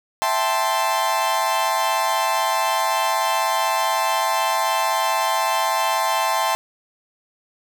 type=chord; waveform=40% pulse; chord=A minor seventh; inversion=second; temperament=equal; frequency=659.3 / 784 / 880 / 1046.5 Hz; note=E5 / G5 / A5 / C6; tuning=0 / 0 / 0 / 0 cents; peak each=-25 / -25 / -22 / -22 dBFS; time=0.22-6.55 s; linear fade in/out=0 ms; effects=none